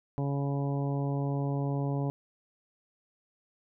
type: harmonic tone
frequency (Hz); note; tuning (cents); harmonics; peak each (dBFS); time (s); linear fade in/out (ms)
140.2; C#3; +20; 1 / 2 / 3 / 4 / 5 / 6 / 7; -29 / -35 / -39 / -41 / -43 / -45 / -46; 0.18-2.1; 0
effects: none